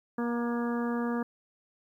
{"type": "harmonic tone with a mistuned harmonic", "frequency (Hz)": 237.7, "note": "A#3", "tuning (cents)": 34, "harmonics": [1, 2, 3, 4, 5, 6, 7], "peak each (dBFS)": [-29, -35, -42, -41, -41, -46, -43], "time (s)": [0.18, 1.23], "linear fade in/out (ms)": 5, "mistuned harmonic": 4, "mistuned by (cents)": -17, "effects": ["11-bit"]}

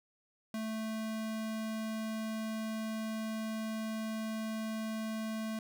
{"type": "tone", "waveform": "square", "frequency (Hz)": 220, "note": "A3", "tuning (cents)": 0, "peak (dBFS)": -36, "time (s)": [0.54, 5.59], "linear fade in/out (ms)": 2, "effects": []}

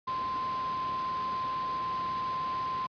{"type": "tone in noise", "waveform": "sine", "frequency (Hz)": 1039, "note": "C6", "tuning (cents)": -12, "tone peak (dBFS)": -30, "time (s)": [0.07, 2.87], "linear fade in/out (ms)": 10, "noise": "pink", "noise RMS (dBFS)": -42, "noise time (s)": [0.07, 2.87], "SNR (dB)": 9, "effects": ["high-pass 100 Hz 12 dB/octave", "resampled to 11025 Hz"]}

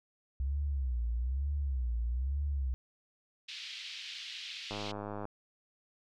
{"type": "tone with vibrato", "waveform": "sine", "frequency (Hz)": 64.6, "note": "C2", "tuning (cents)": -21, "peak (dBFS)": -30, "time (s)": [0.4, 2.74], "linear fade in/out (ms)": 0, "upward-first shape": "sine", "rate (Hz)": 1.1, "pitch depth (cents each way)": 190}
{"type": "band-pass noise", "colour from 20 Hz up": "pink", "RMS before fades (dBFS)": -44, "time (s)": [3.48, 4.92], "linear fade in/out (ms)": 10, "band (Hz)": [2600, 4400], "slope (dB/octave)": 24}
{"type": "click train", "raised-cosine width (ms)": 1, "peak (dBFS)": -26, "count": 57, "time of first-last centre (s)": [4.71, 5.254], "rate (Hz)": 103}
{"effects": []}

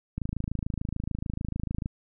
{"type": "click train", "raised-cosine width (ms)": 5, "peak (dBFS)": -18, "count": 46, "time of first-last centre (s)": [0.18, 1.859], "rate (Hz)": 26.8, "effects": []}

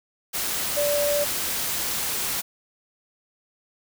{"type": "tone in noise", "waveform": "sine", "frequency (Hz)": 582, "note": "D5", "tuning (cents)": -16, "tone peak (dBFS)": -21, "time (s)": [0.76, 1.25], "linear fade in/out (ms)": 20, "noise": "white", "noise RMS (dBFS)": -27, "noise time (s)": [0.33, 2.42], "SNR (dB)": 3, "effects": []}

